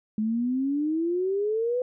sine exponential sweep, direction up, 211.6 to 507 Hz, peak -23 dBFS, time 0.18-1.82 s, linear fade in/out 2 ms, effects none

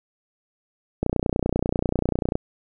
click train, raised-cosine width 2 ms, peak -8 dBFS, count 41, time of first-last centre 1.03-2.355 s, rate 30.2 Hz, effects none

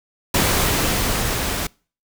pink noise with level ramp, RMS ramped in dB -17 to -24 dBFS, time 0.34-1.67 s, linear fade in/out 5 ms, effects noise-tail reverb RT60 0.4 s tail -26 dB re dry

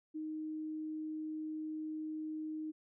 sine tone, 311.1 Hz, D#4, in tune, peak -38 dBFS, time 0.14-2.72 s, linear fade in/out 20 ms, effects none

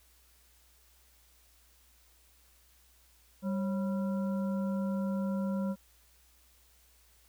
harmonic tone with a mistuned harmonic, 196 Hz, G3, in tune, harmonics 1 / 3 / 5 / 7, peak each -30 / -39 / -47 / -50 dBFS, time 3.42-5.76 s, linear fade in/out 50 ms, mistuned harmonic 3, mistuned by -130 cents, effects added 60 Hz sine -65 dBFS peak until 7.28 s + white hiss -65 dBFS RMS until 7.28 s

